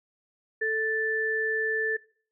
sine tone pair together, 440 / 1760 Hz, A4 / A6, 0 / 0 cents, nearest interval 2 octaves, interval 2400 cents, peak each -29 / -26 dBFS, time 0.61-1.97 s, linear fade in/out 10 ms, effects noise-tail reverb RT60 0.5 s tail -22 dB re dry

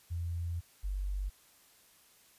sine tone pair in turn, 85.2 / 48.13 Hz, F2 / G1, -42 / -31 cents, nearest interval minor seventh, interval 989 cents, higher first, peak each -33 / -32 dBFS, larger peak second, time 0.1-0.61 / 0.83-1.3 s, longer first, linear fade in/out 20 ms, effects white hiss -63 dBFS RMS until 2.38 s + resampled to 32000 Hz

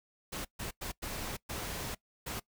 pink noise bursts at uneven times, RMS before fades -39 dBFS, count 6, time 0.32-0.45 / 0.59-0.71 / 0.81-0.92 / 1.02-1.37 / 1.49-1.95 / 2.26-2.4 s, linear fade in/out 10 ms, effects noise-tail reverb RT60 0.1 s tail -21 dB re dry

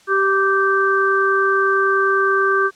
harmonic tone, 389.9 Hz, G4, 9 cents flat, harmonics 1 / 3 / 4, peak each -18 / -18 / -18 dBFS, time 0.07-2.71 s, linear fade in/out 50 ms, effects white hiss -51 dBFS RMS until 2.75 s + low-pass 7000 Hz 12 dB/octave

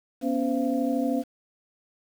sine tone cluster, 244.2 / 277.2 / 513 / 682 Hz, B3 / C#4 / C5 / F5, -19 / 0 / -34 / -41 cents, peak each -27 / -26 / -31 / -32 dBFS, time 0.21-1.24 s, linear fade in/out 50 ms, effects 8-bit

